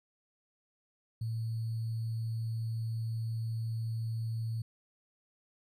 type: tone with sample-and-hold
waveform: sine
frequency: 113.2 Hz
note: A2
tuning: 50 cents sharp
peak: -32 dBFS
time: 1.21-4.62 s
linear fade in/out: 5 ms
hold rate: 4410 Hz
effects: resampled to 32000 Hz